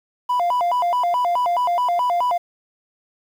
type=tone with vibrato; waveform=triangle; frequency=830.6 Hz; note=G#5; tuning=in tune; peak=-14 dBFS; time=0.29-2.38 s; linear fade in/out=10 ms; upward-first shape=square; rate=4.7 Hz; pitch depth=300 cents each way; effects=tanh soft clip ceiling -11 dBFS + 8-bit